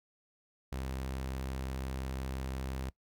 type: tone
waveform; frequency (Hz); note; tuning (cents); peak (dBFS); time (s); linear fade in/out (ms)
sawtooth; 65.8; C2; +10; -32; 0.72-2.9; 5
effects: noise-tail reverb RT60 0.1 s tail -21 dB re dry